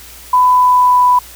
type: tone with pitch glide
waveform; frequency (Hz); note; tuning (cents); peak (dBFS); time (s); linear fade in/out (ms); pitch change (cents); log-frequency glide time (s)
sine; 1000 to 991.9; B5 to B5; +21 to +7; -6; 0.33-1.19; 5; -14; 0.52-1.05
effects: added 60 Hz sine -41 dBFS peak until 1.35 s + white hiss -36 dBFS RMS until 1.35 s